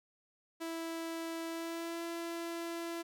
sawtooth tone with pitch glide, 329.6 to 336.7 Hz, E4 to E4, 0 to +37 cents, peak -34 dBFS, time 0.6-3.03 s, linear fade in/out 20 ms, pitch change +37 cents, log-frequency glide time 1.48-2.04 s, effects none

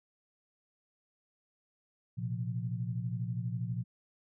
sine chord, Bb suspended second, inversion none, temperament equal with one note detuned, 116.54 / 128.86 / 174.61 Hz, Bb2 / C3 / F3, 0 / -26 / 0 cents, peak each -35 / -38 / -39 dBFS, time 2.17-3.84 s, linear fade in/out 20 ms, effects none

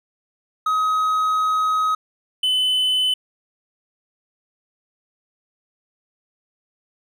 triangle tone pair in turn, 1266 / 3021 Hz, D#6 / F#7, +30 / +35 cents, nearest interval octave + minor third, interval 1505 cents, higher second, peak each -15 dBFS, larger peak neither, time 0.66-1.95 / 2.43-3.14 s, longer first, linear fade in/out 5 ms, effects none

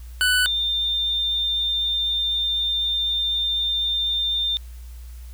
25% pulse / sine tone pair in turn, 1492 / 3604 Hz, F#6 / A7, +14 / +41 cents, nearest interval octave + minor third, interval 1527 cents, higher second, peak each -13 / -20 dBFS, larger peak first, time 0.21-0.46 / 0.46-4.57 s, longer second, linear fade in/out 0 ms, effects added 60 Hz sine -35 dBFS peak until 5.33 s + white hiss -53 dBFS RMS until 5.33 s

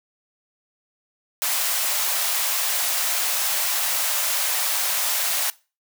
white high-pass noise, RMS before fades -23 dBFS, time 1.42-5.5 s, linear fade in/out 0 ms, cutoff 550 Hz, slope 48 dB/octave, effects noise-tail reverb RT60 0.3 s tail -20 dB re dry

